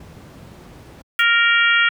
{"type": "noise", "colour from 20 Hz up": "brown", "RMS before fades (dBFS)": -34, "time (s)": [0, 1.02], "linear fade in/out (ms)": 5}
{"type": "noise with exponential decay", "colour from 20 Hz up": "blue", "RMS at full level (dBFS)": -31, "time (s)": [1.19, 1.29], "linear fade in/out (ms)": 0, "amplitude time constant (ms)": 20}
{"type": "harmonic tone", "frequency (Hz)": 466.2, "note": "A#4", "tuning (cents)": 0, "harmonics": [3, 4, 5, 6, 7], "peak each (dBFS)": [-16, -18, -20, -22, -23], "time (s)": [1.19, 1.89], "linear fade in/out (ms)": 5}
{"effects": ["high-pass 100 Hz 12 dB/octave"]}